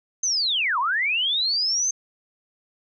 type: linear two-way sweep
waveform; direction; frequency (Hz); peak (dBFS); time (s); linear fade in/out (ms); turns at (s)
sine; down then up; 6360 to 917 to 6360; -20; 0.23-1.91; 5; 0.79
effects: none